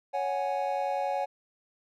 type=chord; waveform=triangle; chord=C# suspended fourth; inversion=none; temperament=equal with one note detuned; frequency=556.9 / 740 / 830.6 Hz; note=C#5 / F#5 / G#5; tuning=+8 / 0 / 0 cents; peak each=-30 dBFS; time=0.13-1.26 s; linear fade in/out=20 ms; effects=none

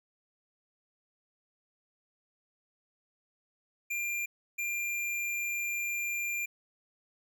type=tone bursts at uneven times; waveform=square; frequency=2389 Hz; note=D7; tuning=29 cents sharp; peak=-32 dBFS; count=2; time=3.9-4.26 / 4.58-6.46 s; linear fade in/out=10 ms; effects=none

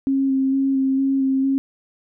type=tone with vibrato; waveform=sine; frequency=268.9 Hz; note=C4; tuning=47 cents sharp; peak=-16 dBFS; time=0.07-1.58 s; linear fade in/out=0 ms; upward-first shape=square; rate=2.2 Hz; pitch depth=13 cents each way; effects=none

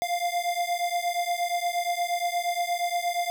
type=beating tone pair; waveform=square; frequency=695 / 703.5 Hz; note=F5 / F5; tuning=-9 / +12 cents; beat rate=8.5 Hz; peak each=-29 dBFS; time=0.02-3.3 s; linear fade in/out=0 ms; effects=none

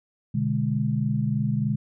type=chord; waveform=sine; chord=G# diminished; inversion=first; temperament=equal; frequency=123.47 / 146.83 / 207.7 Hz; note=B2 / D3 / G#3; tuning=0 / 0 / 0 cents; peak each=-26 dBFS; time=0.34-1.76 s; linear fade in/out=10 ms; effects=none

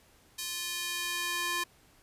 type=tone with high-pass filter sweep; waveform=square; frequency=349.2 Hz; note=F4; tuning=in tune; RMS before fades=-34 dBFS; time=0.38-1.64 s; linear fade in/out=10 ms; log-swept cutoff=4000 to 1200 Hz; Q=0.83; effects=pink hiss -62 dBFS RMS until 2.02 s + resampled to 32000 Hz

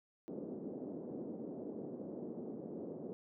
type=band-pass noise; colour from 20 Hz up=pink; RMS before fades=-45 dBFS; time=0.28-3.13 s; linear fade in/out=0 ms; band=200 to 490 Hz; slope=24 dB/octave; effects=none

